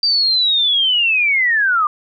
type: linear sweep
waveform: sine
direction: down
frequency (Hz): 4699 to 1174.7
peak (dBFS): -12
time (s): 0.03-1.87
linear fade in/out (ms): 2
effects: none